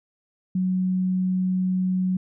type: tone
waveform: sine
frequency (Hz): 185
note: F#3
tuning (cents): 0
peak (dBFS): -20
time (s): 0.55-2.17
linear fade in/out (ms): 5
effects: none